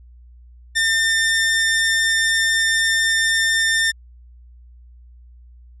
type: tone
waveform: sawtooth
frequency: 1802 Hz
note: A6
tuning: 41 cents sharp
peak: -12 dBFS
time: 0.75-3.92 s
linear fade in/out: 20 ms
effects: added 60 Hz sine -42 dBFS peak until 5.8 s + resampled to 24000 Hz